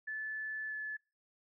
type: tone with pitch glide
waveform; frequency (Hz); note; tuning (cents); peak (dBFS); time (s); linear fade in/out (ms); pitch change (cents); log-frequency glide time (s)
sine; 1739 to 1726; A6 to A6; -21 to -34; -37; 0.07-0.97; 10; -13; 0.68-0.73
effects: noise-tail reverb RT60 0.4 s tail -26 dB re dry